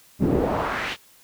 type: noise with band-pass filter sweep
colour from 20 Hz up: brown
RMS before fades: -23 dBFS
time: 0.19-0.97 s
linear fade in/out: 50 ms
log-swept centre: 220 to 3300 Hz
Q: 1.8
effects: white hiss -54 dBFS RMS until 1.23 s